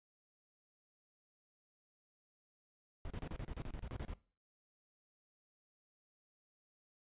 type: noise bursts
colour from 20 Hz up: brown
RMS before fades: -43 dBFS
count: 13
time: 3.05-4.136 s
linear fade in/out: 0 ms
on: 54 ms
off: 32 ms
effects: noise-tail reverb RT60 0.4 s tail -20 dB re dry + resampled to 8000 Hz